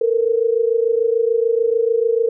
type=tone pair together; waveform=sine; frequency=450.7 / 477.5 Hz; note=A4 / A#4; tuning=+42 / +42 cents; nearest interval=minor second; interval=100 cents; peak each=-16 / -18 dBFS; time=0.01-2.29 s; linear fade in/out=5 ms; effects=none